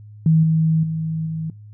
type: tone with level steps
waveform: sine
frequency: 160 Hz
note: D#3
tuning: 49 cents sharp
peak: -11 / -14 / -21 / -23 dBFS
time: 0.26-1.5 s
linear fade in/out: 2 ms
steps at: 0.43 / 0.83 / 1.26 s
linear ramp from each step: 5 ms
effects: noise-tail reverb RT60 0.3 s tail -21 dB re dry + added 105 Hz sine -38 dBFS peak until 1.73 s